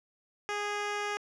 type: tone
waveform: 10% pulse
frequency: 412.7 Hz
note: G#4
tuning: 11 cents flat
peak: -23 dBFS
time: 0.49-1.17 s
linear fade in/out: 0 ms
effects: low-pass 6000 Hz 12 dB/octave